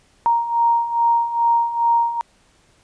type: beating tone pair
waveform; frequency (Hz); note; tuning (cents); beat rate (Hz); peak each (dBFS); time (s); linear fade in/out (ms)
sine; 932.3 / 934.7; A#5 / A#5; 0 / +4; 2.4; -21 / -16; 0.26-2.21; 0
effects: pink hiss -57 dBFS RMS until 2.83 s + resampled to 22050 Hz